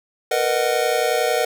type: chord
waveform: square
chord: B major seventh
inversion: third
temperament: just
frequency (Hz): 463 / 493.9 / 617.4 / 740.8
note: A#4 / B4 / D#5 / F#5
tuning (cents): -12 / 0 / -14 / +2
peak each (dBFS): -24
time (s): 0.31-1.45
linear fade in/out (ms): 5
effects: none